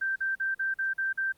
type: tone bursts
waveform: sine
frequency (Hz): 1567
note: G6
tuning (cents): -1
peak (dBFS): -26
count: 7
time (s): 0.01-1.324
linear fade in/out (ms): 10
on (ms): 150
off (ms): 44
effects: pink hiss -65 dBFS RMS until 1.37 s + Opus 48 kbps